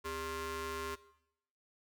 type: ring-modulated tone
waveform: sawtooth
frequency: 329.6 Hz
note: E4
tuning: in tune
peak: -31 dBFS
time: 0.04-0.96 s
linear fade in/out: 20 ms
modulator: 733 Hz
effects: noise-tail reverb RT60 0.8 s tail -18 dB re dry